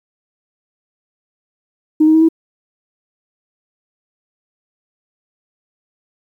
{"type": "tone with pitch steps", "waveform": "sine", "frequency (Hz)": [309.4, 314.4, 319.6, 324.8], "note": ["D#4", "D#4", "D#4", "E4"], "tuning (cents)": [-10, 18, 47, -26], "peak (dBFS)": -6, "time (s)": [2, 2.288], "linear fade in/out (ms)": 10, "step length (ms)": 72, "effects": ["tanh soft clip ceiling -2 dBFS", "8-bit"]}